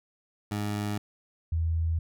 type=tone pair in turn; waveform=20% pulse / sine; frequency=103.83 / 81.81 Hz; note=G#2 / E2; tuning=0 / -13 cents; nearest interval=major third; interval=413 cents; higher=first; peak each=-24 dBFS; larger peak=neither; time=0.51-0.98 / 1.52-1.99 s; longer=neither; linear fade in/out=5 ms; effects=none